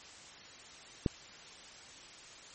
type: click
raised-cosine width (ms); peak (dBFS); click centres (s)
3; -15; 1.062
effects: white hiss -52 dBFS RMS until 2.54 s + MP3 32 kbps